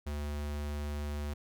square tone, 73.42 Hz, D2, in tune, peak -35 dBFS, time 0.06-1.34 s, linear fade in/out 10 ms, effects none

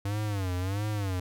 square tone with vibrato, 98 Hz, G2, in tune, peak -29 dBFS, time 0.05-1.2 s, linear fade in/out 5 ms, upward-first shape sine, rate 1.5 Hz, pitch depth 150 cents each way, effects none

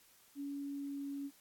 sine tone with pitch glide, 282.1 to 280.3 Hz, C#4 to C#4, +30 to +19 cents, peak -39 dBFS, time 0.35-1.31 s, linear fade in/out 50 ms, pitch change -11 cents, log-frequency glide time 0.54-1.07 s, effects white hiss -65 dBFS RMS until 1.4 s + AAC 64 kbps

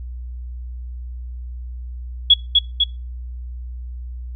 sine tone with echo, 3359 Hz, G#7, 19 cents sharp, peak -6 dBFS, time 2.3-2.34 s, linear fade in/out 5 ms, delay 250 ms, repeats 2, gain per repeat -3 dB, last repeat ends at 2.84 s, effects noise-tail reverb RT60 0.3 s tail -25 dB re dry + added 61 Hz sine -28 dBFS peak until 4.35 s

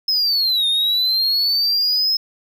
triangle linear two-way sweep, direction down then up, 5180 to 3645 to 5180 Hz, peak -14 dBFS, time 0.08-2.17 s, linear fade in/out 5 ms, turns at 0.67 s, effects none

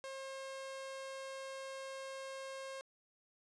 sawtooth tone, 536 Hz, C5, 42 cents sharp, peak -40 dBFS, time 0.04-2.81 s, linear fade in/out 0 ms, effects resampled to 22050 Hz + 12-bit

